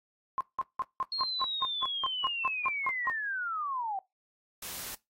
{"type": "tone bursts", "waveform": "sine", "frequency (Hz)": 1058, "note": "C6", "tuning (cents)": 19, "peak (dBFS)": -27, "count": 14, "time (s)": [0.38, 3.098], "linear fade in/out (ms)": 0, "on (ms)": 27, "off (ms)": 180}
{"type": "linear sweep", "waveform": "sine", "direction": "down", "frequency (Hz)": [4309, 747], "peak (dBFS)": -31, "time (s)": [1.12, 3.99], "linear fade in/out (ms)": 2}
{"type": "noise", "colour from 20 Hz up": "white", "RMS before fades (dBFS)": -40, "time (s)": [4.62, 4.95], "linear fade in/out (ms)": 5}
{"effects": ["noise-tail reverb RT60 0.2 s tail -21 dB re dry", "AAC 48 kbps"]}